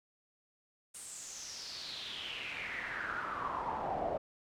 brown noise with band-pass filter sweep, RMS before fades -40 dBFS, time 0.94-4.18 s, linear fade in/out 10 ms, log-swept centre 9100 to 620 Hz, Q 5.5, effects none

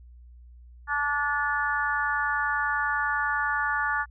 harmonic tone, 290 Hz, D4, 22 cents flat, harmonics 3 / 4 / 5 / 6, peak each -31 / -30 / -28 / -29 dBFS, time 0.87-4.06 s, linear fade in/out 50 ms, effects added 60 Hz sine -46 dBFS peak until 4.1 s

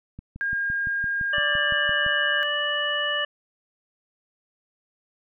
click train, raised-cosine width 5 ms, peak -25 dBFS, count 12, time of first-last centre 0.19-2.064 s, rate 5.87 Hz
sine tone, 1617 Hz, G#6, 47 cents flat, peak -23 dBFS, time 0.41-2.43 s, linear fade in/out 0 ms
harmonic tone, 587.3 Hz, D5, in tune, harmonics 1 / 2 / 3 / 5, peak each -31 / -32 / -26 / -27 dBFS, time 1.33-3.25 s, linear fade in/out 5 ms
effects none

